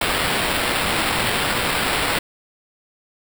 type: noise with sample-and-hold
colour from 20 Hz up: white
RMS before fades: -21 dBFS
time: 0.01-2.19 s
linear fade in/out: 5 ms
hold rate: 6300 Hz
effects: none